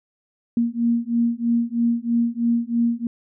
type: beating tone pair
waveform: sine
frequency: 233.1 / 236.2 Hz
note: A#3 / A#3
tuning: 0 / +23 cents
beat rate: 3.1 Hz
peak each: -21 / -21 dBFS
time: 0.57-3.07 s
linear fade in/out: 2 ms
effects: none

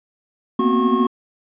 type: tone cluster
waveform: triangle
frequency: 232.2 / 243.7 / 258.1 / 371.9 / 1085 Hz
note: A#3 / B3 / C4 / F#4 / C#6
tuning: -7 / -23 / -23 / +9 / -37 cents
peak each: -19 dBFS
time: 0.59-1.07 s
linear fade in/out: 5 ms
effects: resampled to 8000 Hz

